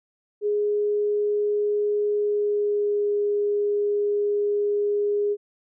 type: tone with pitch glide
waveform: sine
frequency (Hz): 415.3 to 411.5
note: G#4 to G#4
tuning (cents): 0 to -16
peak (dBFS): -20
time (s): 0.41-5.37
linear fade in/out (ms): 50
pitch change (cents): -16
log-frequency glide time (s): 2.14-3.13
effects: none